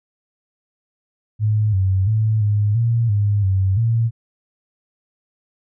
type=tone with pitch steps; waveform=sine; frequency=107 / 95.1 / 109.2 / 104.1 / 116.3 / 102.7 / 95.6 / 114.7 Hz; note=A2 / F#2 / A2 / G#2 / A#2 / G#2 / G2 / A#2; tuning=-48 / +48 / -13 / +5 / -4 / -19 / -43 / -28 cents; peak=-14 dBFS; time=1.39-4.11 s; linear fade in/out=50 ms; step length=340 ms; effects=none